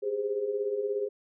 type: tone cluster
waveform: sine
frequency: 394.8 / 411.6 / 520 Hz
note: G4 / G#4 / C5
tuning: +12 / -16 / -11 cents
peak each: -36 / -29 / -35 dBFS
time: 0.02-1.09 s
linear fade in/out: 20 ms
effects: none